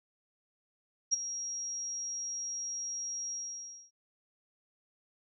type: tone with ADSR envelope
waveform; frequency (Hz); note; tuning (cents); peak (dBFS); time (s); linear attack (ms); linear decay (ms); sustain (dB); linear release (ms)
sine; 5640; F8; +16; -22; 1.11-3.91; 24; 17; -13; 590
effects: none